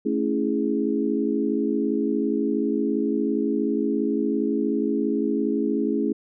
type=chord; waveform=sine; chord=A major seventh; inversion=none; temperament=equal; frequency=220 / 277.2 / 329.6 / 415.3 Hz; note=A3 / C#4 / E4 / G#4; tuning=0 / 0 / 0 / 0 cents; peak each=-26 / -25 / -27 / -27 dBFS; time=0.05-6.13 s; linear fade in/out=10 ms; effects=none